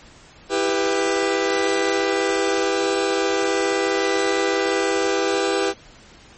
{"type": "chord", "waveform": "sawtooth", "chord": "E minor", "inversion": "none", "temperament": "just", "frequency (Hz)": [329.6, 395.6, 494.4], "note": ["E4", "G4", "B4"], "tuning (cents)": [0, 16, 2], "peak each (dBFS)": [-21, -17, -19], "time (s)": [0.49, 5.74], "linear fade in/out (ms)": 50, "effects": ["pink hiss -47 dBFS RMS until 6.37 s", "MP3 32 kbps"]}